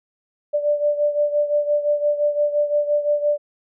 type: beating tone pair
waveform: sine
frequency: 587.3 / 593.1 Hz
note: D5 / D5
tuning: 0 / +17 cents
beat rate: 5.8 Hz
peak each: -18 / -23 dBFS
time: 0.53-3.38 s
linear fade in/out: 20 ms
effects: none